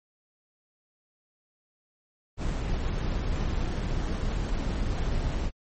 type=noise with sample-and-hold; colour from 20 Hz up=brown; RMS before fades=-28 dBFS; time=2.37-5.51 s; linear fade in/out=50 ms; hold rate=4900 Hz; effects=MP3 32 kbps